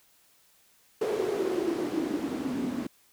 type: noise with band-pass filter sweep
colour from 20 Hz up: white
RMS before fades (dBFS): -30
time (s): 1.01-2.87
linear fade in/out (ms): 5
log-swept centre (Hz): 430 to 240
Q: 8.2
effects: white hiss -63 dBFS RMS until 3.12 s